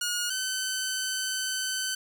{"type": "tone pair in turn", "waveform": "10% pulse", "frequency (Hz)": [1439, 1524.6], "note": ["F#6", "G6"], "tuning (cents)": [-49, -49], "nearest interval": "minor second", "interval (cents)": 100, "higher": "second", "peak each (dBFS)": [-19, -20], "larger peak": "first", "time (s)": [[0.01, 0.3], [0.3, 1.95]], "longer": "second", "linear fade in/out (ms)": 5, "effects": []}